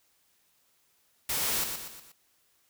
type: noise with echo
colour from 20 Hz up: white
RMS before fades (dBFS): -30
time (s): 1.29-1.64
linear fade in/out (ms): 5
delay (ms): 120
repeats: 4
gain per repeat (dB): -6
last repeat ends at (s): 2.12
effects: white hiss -69 dBFS RMS until 2.69 s